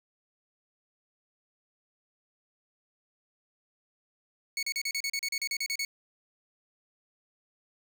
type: tone bursts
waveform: 20% pulse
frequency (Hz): 2217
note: C#7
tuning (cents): 0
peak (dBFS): -24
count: 14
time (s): 4.57-5.85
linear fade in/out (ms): 2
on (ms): 58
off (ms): 36
effects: none

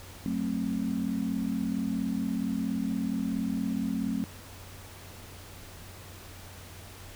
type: chord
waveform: sine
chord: F# diminished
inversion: none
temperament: just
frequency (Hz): 185 / 222 / 266.4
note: F#3 / A3 / C4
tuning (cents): 0 / +16 / +31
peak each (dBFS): -33 / -31 / -32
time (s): 0.26-4.24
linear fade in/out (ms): 0
effects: added 92 Hz sine -48 dBFS peak until 7.15 s + pink hiss -48 dBFS RMS until 7.15 s

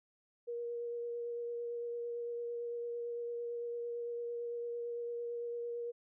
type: tone with vibrato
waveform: sine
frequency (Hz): 473.8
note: A#4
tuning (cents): +28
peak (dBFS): -37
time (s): 0.47-5.92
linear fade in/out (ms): 20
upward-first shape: sine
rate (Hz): 8.9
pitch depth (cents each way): 11
effects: none

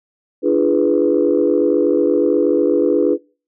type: chord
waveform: sine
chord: D diminished seventh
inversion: none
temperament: equal with one note detuned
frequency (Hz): 293.7 / 342 / 415.3 / 493.9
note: D4 / F4 / Ab4 / Cb5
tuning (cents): 0 / -36 / 0 / 0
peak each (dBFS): -17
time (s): 0.42-3.18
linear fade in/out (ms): 50
effects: noise-tail reverb RT60 0.4 s tail -26 dB re dry + tanh soft clip ceiling -3 dBFS

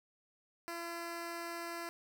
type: tone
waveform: 10% pulse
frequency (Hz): 339.4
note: F4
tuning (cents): -49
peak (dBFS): -32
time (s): 0.68-1.89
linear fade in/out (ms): 0
effects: none

